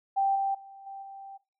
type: tone with level steps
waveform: sine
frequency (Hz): 784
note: G5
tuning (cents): 0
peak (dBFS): -22 / -25 / -45 / -38 / -41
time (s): 0.16-1.38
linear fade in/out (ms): 20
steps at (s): 0.35 / 0.54 / 0.86 / 1.02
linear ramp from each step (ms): 10
effects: noise-tail reverb RT60 0.3 s tail -17 dB re dry